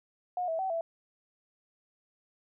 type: tone with pitch steps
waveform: sine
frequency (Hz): 721 / 651 / 762 / 664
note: F#5 / E5 / G5 / E5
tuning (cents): -45 / -22 / -49 / +12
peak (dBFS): -29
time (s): 0.37-0.81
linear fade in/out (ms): 2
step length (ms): 110
effects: none